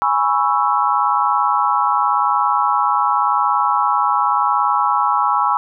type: chord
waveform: sine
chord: C# minor seventh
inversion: second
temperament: equal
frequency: 830.6 / 987.8 / 1108.7 / 1318.5 Hz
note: G#5 / B5 / C#6 / E6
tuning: 0 / 0 / 0 / 0 cents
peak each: -19 dBFS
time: 0.02-5.57 s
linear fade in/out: 0 ms
effects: none